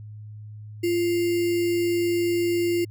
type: tone with sample-and-hold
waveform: sine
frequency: 345.7 Hz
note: F4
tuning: 18 cents flat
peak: -20 dBFS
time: 0.83-2.85 s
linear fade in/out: 10 ms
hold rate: 2450 Hz
effects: added 106 Hz sine -37 dBFS peak until 2.9 s